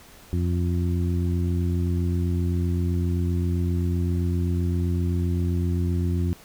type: harmonic tone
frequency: 87.7 Hz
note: F2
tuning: 8 cents sharp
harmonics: 1 / 2 / 3 / 4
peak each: -22 / -28 / -32 / -34 dBFS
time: 0.33-6.33 s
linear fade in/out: 0 ms
effects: pink hiss -49 dBFS RMS until 6.44 s